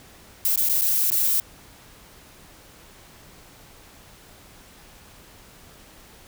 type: noise with dropouts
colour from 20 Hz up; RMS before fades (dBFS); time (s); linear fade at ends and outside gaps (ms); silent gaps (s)
violet; -21; 0.45-1.4; 1; 0.559-0.575 / 0.688-0.696 / 0.812-0.818 / 1.103-1.118
effects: pink hiss -49 dBFS RMS until 6.27 s